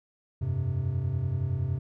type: chord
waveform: triangle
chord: F suspended second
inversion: none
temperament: equal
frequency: 87.31 / 98 / 130.81 Hz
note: F2 / G2 / C3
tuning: 0 / 0 / 0 cents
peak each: -31 / -29 / -27 dBFS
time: 0.41-1.79 s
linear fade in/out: 10 ms
effects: none